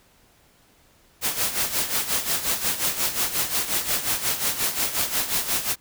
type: noise with tremolo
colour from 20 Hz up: white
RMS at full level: -22 dBFS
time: 1.21-5.76 s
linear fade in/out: 50 ms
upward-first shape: sine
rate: 5.6 Hz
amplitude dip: 70%
effects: pink hiss -58 dBFS RMS until 5.8 s